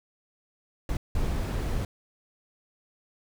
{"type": "noise bursts at uneven times", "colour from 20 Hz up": "brown", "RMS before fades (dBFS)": -28, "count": 2, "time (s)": [[0.89, 0.97], [1.15, 1.85]], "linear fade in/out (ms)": 2, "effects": []}